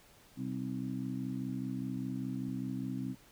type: harmonic tone with a mistuned harmonic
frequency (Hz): 65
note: C2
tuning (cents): -11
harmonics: 2 / 3 / 4 / 5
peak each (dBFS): -41 / -40 / -38 / -46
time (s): 0.36-3.16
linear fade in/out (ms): 50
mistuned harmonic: 5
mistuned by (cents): -60
effects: pink hiss -61 dBFS RMS until 3.31 s